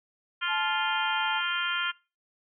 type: harmonic tone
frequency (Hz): 349.2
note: F4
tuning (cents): 0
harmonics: 3 / 4 / 5 / 6 / 7 / 8 / 9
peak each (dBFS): -37 / -30 / -36 / -40 / -36 / -38 / -33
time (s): 0.41-1.92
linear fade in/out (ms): 20
type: tone with pitch glide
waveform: sine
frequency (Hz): 866 to 873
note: A5 to A5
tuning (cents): -28 to -14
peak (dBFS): -30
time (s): 0.47-1.42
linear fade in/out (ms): 50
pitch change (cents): +14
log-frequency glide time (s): 0.75-0.87
effects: noise-tail reverb RT60 0.3 s tail -22 dB re dry